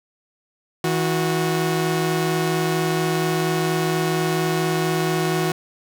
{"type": "tone pair together", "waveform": "sawtooth", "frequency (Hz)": [161, 366.3], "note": ["E3", "F#4"], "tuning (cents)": [-41, -17], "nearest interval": "octave + major second", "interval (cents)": 1424, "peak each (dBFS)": -18, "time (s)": [0.84, 5.52], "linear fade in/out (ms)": 2, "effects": []}